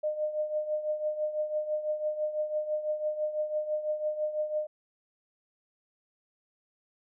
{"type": "tone with tremolo", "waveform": "sine", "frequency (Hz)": 609, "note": "D#5", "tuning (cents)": -37, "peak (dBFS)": -25, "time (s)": [0.03, 4.67], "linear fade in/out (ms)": 10, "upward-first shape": "triangle", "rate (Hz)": 6, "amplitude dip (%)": 75, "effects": []}